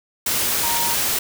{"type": "tone in noise", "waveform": "sine", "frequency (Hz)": 936, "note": "A#5", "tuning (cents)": 7, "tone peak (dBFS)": -25, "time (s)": [0.63, 0.94], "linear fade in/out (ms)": 5, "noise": "white", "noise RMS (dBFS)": -21, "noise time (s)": [0.26, 1.19], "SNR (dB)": -7, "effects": []}